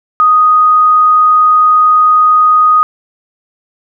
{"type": "tone", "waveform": "sine", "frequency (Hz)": 1244.5, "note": "D#6", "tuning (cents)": 0, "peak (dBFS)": -4, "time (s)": [0.2, 2.83], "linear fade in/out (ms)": 0, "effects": []}